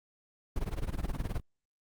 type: noise with tremolo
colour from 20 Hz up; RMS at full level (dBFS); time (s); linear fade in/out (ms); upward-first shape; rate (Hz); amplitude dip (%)
brown; -30; 0.56-1.4; 2; sine; 19; 90
effects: Opus 32 kbps